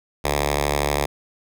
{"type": "tone with notch filter", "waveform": "5% pulse", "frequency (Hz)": 72.6, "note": "D2", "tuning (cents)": -19, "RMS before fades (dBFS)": -22, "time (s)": [0.24, 1.06], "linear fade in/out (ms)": 10, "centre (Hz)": 220, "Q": 0.86, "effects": []}